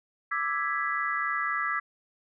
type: chord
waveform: sine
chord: E dominant seventh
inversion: third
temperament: equal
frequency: 1174.7 / 1318.5 / 1661.2 / 1975.5 Hz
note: D6 / E6 / G#6 / B6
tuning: 0 / 0 / 0 / 0 cents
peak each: -32 dBFS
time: 0.31-1.8 s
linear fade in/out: 10 ms
effects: none